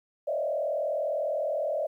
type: tone with frequency modulation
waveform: sine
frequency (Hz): 607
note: D#5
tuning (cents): -43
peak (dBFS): -26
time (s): 0.27-1.87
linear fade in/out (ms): 10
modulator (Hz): 39.8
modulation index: 1.5
effects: 11-bit